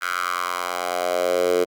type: tone with high-pass filter sweep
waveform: 10% pulse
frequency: 89.2 Hz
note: F2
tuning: 37 cents sharp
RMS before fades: -23 dBFS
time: 0.01-1.65 s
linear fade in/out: 20 ms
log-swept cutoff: 1500 to 420 Hz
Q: 4
effects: Opus 48 kbps